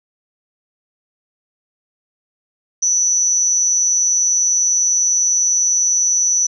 sine tone with amplitude modulation, 5950 Hz, F#8, 9 cents sharp, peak -9 dBFS, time 2.82-6.47 s, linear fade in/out 10 ms, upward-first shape sine, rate 180 Hz, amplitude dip 80%, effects none

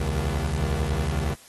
25% pulse beating tone pair, 67.4 / 78.4 Hz, C#2 / D#2, -48 / +14 cents, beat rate 11 Hz, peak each -23 dBFS, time 0-1.34 s, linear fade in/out 5 ms, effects white hiss -50 dBFS RMS until 1.48 s + AAC 32 kbps

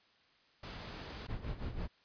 pink noise, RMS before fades -46 dBFS, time 0.63-1.27 s, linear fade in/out 5 ms
brown noise with tremolo, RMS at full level -37 dBFS, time 1.28-1.88 s, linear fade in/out 20 ms, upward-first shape sine, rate 6 Hz, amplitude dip 70%
effects white hiss -68 dBFS RMS until 2.04 s + resampled to 11025 Hz

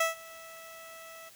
15% pulse tone with ADSR envelope, 655 Hz, E5, 11 cents flat, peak -17 dBFS, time 0-1.3 s, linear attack 6 ms, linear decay 140 ms, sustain -23 dB, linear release 20 ms, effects white hiss -55 dBFS RMS until 1.35 s

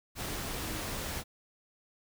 sine tone in noise, 313.8 Hz, D#4, 15 cents sharp, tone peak -44 dBFS, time 0.6-0.85 s, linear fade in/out 50 ms, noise pink, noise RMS -37 dBFS, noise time 0.15-1.24 s, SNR -10 dB, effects none

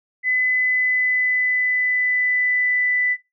sine tone with pitch glide, 2012 to 1990 Hz, B6 to B6, +32 to +13 cents, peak -17 dBFS, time 0.23-3.17 s, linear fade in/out 50 ms, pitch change -19 cents, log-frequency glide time 0.47-2.91 s, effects noise-tail reverb RT60 0.2 s tail -18 dB re dry

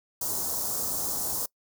white band-stop noise, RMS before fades -30 dBFS, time 0.21-1.46 s, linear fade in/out 5 ms, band 1100 to 5400 Hz, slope 24 dB/octave, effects noise-tail reverb RT60 0.1 s tail -24 dB re dry

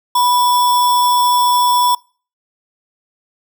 sine tone with sample-and-hold, 983 Hz, B5, 8 cents flat, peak -10 dBFS, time 0.15-1.95 s, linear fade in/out 5 ms, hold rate 4410 Hz, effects noise-tail reverb RT60 0.4 s tail -24 dB re dry

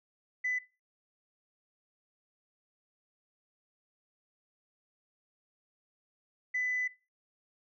sine tone pair in turn, 2000 / 2000 Hz, B6 / B6, +21 / +21 cents, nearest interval unison, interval 0 cents, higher neither, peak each -28 dBFS, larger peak neither, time 0.44-0.59 / 6.54-6.88 s, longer second, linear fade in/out 10 ms, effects noise-tail reverb RT60 0.3 s tail -20 dB re dry + tanh soft clip ceiling -25 dBFS

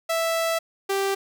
sawtooth tone pair in turn, 659.3 / 392 Hz, E5 / G4, 0 / 0 cents, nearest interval major sixth, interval 900 cents, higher first, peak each -18 dBFS, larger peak neither, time 0.09-0.59 / 0.89-1.15 s, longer first, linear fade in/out 10 ms, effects none

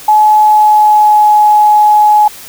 sine tone with pitch glide, 852 to 843.2 Hz, G#5 to G#5, +44 to +26 cents, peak -3 dBFS, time 0.08-2.28 s, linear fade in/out 5 ms, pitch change -18 cents, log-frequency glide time 0.39-1.3 s, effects white hiss -31 dBFS RMS until 2.48 s

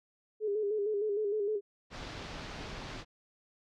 sine tone with vibrato, 416.7 Hz, G#4, 6 cents sharp, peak -29 dBFS, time 0.4-1.61 s, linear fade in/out 50 ms, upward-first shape square, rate 6.5 Hz, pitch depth 55 cents each way
pink low-pass noise, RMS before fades -43 dBFS, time 1.9-3.05 s, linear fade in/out 50 ms, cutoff 5200 Hz, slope 24 dB/octave
effects none

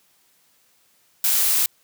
blue noise, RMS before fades -19 dBFS, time 1.24-1.66 s, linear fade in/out 2 ms, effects white hiss -61 dBFS RMS until 1.83 s + high-pass 80 Hz 12 dB/octave

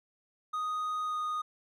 triangle tone with pitch glide, 1244.5 to 1235.9 Hz, D#6 to D#6, 0 to -12 cents, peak -29 dBFS, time 0.53-1.42 s, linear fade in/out 10 ms, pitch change -12 cents, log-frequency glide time 1.06-1.15 s, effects none

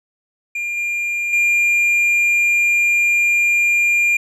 triangle tone with level steps, 2400 Hz, D7, 37 cents sharp, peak -19 / -17 / -11 dBFS, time 0.55-4.17 s, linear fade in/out 5 ms, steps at 0.77 / 1.33 s, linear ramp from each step 2 ms, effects resampled to 32000 Hz

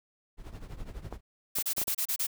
brown noise with tremolo, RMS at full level -38 dBFS, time 0.37-1.21 s, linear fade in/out 50 ms, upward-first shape triangle, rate 12 Hz, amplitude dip 85%
clicks, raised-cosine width 1 ms, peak -24 dBFS, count 5, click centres 1.126 / 1.586 / 1.781 / 1.816 / 1.88 s
blue noise bursts, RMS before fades -30 dBFS, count 7, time 1.55-2.269 s, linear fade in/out 10 ms, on 77 ms, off 30 ms
effects none

